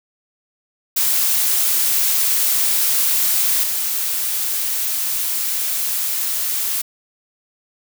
blue noise with level steps, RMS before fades -17 / -21 dBFS, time 0.96-6.82 s, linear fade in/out 10 ms, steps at 3.63 s, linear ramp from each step 10 ms, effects none

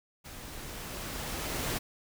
pink noise with level ramp, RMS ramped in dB -46 to -32 dBFS, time 0.24-1.79 s, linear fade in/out 20 ms, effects none

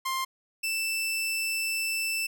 sawtooth tone pair in turn, 1054 / 2656 Hz, C6 / E7, +12 / +12 cents, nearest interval octave + major third, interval 1600 cents, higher second, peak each -24 dBFS, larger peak neither, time 0.05-0.25 / 0.63-2.27 s, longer second, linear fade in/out 10 ms, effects none

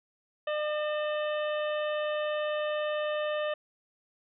harmonic tone with a mistuned harmonic, 603 Hz, D5, 46 cents sharp, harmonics 1 / 2 / 3 / 4 / 5 / 6, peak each -29 / -38 / -39 / -44 / -43 / -49 dBFS, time 0.47-3.54 s, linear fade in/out 5 ms, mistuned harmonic 4, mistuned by +140 cents, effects none

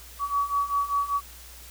sine beating tone pair, 1133 / 1138.1 Hz, C#6 / C#6, +37 / +45 cents, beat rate 5.1 Hz, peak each -28 / -25 dBFS, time 0.19-1.21 s, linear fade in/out 50 ms, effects added 60 Hz sine -47 dBFS peak until 1.7 s + white hiss -47 dBFS RMS until 1.7 s

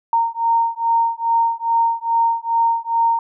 sine beating tone pair, 921 / 923.4 Hz, A#5 / A#5, -21 / -17 cents, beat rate 2.4 Hz, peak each -18 dBFS, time 0.13-3.19 s, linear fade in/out 2 ms, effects none

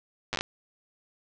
slowing click train, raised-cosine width 0.2 ms, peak -12 dBFS, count 7, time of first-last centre 0.33-0.409 s, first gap 8 ms, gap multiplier 1.2, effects low-pass 7000 Hz 12 dB/octave

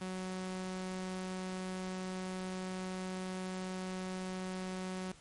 sawtooth tone, 185.8 Hz, F#3, 7 cents sharp, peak -34 dBFS, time 0.01-5.12 s, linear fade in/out 5 ms, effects pink hiss -59 dBFS RMS until 5.2 s + MP3 48 kbps

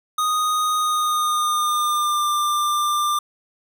square tone with pitch glide, 1242 to 1190.7 Hz, D#6 to D6, -3 to +23 cents, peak -19 dBFS, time 0.18-3.19 s, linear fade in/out 5 ms, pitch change -74 cents, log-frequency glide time 0.77-2.28 s, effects none

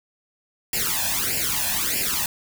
white noise with flanger, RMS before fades -24 dBFS, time 0.73-2.26 s, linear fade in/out 2 ms, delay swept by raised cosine 0.4 to 1.2 ms, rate 1.6 Hz, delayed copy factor +0.95, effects none

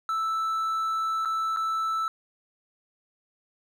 triangle tone with dropouts, 1318.5 Hz, E6, in tune, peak -23 dBFS, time 0.09-2.08 s, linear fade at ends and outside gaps 1 ms, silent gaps 1.25-1.256 / 1.563-1.57 s, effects none

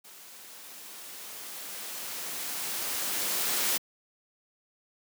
white noise with level ramp, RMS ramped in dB -50 to -27 dBFS, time 0.04-3.78 s, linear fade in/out 10 ms, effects high-pass 200 Hz 12 dB/octave

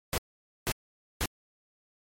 pink noise bursts, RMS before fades -29 dBFS, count 3, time 0.13-1.257 s, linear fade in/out 0 ms, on 49 ms, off 490 ms, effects MP3 64 kbps

